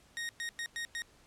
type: tone bursts at uneven times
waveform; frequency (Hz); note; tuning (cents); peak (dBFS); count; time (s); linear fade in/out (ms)
sawtooth; 1864.7; A#6; 0; -32; 5; 0.17-0.29 / 0.4-0.49 / 0.59-0.66 / 0.76-0.85 / 0.95-1.02; 0
effects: pink hiss -63 dBFS RMS until 1.26 s + low-pass 10000 Hz 12 dB/octave